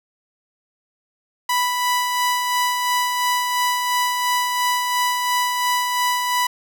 sawtooth tone with tremolo, 987.8 Hz, B5, in tune, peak -13 dBFS, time 1.49-6.47 s, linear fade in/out 5 ms, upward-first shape sine, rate 2.9 Hz, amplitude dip 35%, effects none

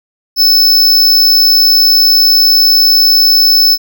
square tone, 5260 Hz, E8, 5 cents flat, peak -5 dBFS, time 0.36-3.78 s, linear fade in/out 50 ms, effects none

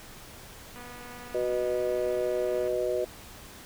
click train, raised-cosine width 0.5 ms, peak -32 dBFS, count 469, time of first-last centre 0.76-2.678 s, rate 244 Hz
harmonic tone, 123.47 Hz, B2, in tune, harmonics 3 / 4 / 5, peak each -30 / -30 / -30 dBFS, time 1.34-3.05 s, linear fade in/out 10 ms
effects pink hiss -47 dBFS RMS until 3.65 s

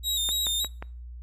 sawtooth tone with vibrato, 3729 Hz, A#7, in tune, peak -22 dBFS, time 0.03-0.68 s, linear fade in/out 50 ms, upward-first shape square, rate 3.5 Hz, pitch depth 45 cents each way
click train, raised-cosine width 0.5 ms, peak -21 dBFS, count 4, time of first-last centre 0.29-0.825 s, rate 5.61 Hz
effects noise-tail reverb RT60 0.5 s tail -25 dB re dry + added 60 Hz sine -38 dBFS peak until 1.22 s

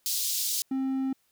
pink high-pass noise, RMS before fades -29 dBFS, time 0.06-0.62 s, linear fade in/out 0 ms, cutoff 4100 Hz, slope 24 dB/octave
triangle tone, 265.7 Hz, C4, 27 cents sharp, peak -24 dBFS, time 0.71-1.13 s, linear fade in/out 5 ms
effects white hiss -70 dBFS RMS until 1.31 s

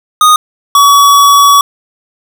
square tone pair in turn, 1237 / 1133 Hz, D#6 / C#6, -10 / +37 cents, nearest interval major second, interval 153 cents, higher first, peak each -3 dBFS, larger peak neither, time 0.21-0.36 / 0.75-1.61 s, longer second, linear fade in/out 2 ms, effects none

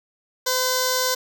5% pulse tone with notch filter, 510 Hz, C5, 44 cents flat, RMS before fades -22 dBFS, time 0.46-1.15 s, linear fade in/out 10 ms, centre 2500 Hz, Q 0.84, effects none

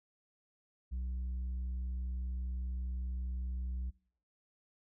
sine tone with tanh clipping, 62.5 Hz, B1, 21 cents sharp, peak -36 dBFS, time 0.91-3.91 s, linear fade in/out 20 ms, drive 4 dB, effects noise-tail reverb RT60 0.6 s tail -23 dB re dry

